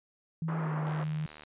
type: tone with pitch glide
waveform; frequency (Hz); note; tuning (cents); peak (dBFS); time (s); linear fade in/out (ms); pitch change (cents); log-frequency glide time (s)
sine; 161.7 to 154.04; E3 to D#3; -33 to -17; -30; 0.42-1.26; 2; -84; 0.59-0.73
type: band-pass noise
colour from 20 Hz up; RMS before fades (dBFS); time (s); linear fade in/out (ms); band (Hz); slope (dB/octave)
white; -40; 0.48-1.04; 5; 210 to 1400; 24
type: click train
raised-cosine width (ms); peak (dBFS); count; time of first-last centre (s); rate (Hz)
0.3; -31; 44; 0.87-1.435; 76.1
effects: resampled to 8000 Hz